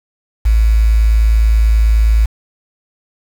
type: tone with quantisation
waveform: sine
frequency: 54.7 Hz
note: A1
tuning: 9 cents flat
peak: -7 dBFS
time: 0.45-2.26 s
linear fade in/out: 10 ms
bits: 5
effects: none